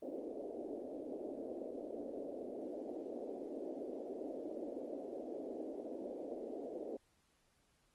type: band-pass noise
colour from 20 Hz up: pink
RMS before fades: -45 dBFS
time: 0.02-6.97 s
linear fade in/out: 5 ms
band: 260 to 640 Hz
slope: 48 dB/octave
effects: pink hiss -75 dBFS RMS until 7.94 s + Opus 24 kbps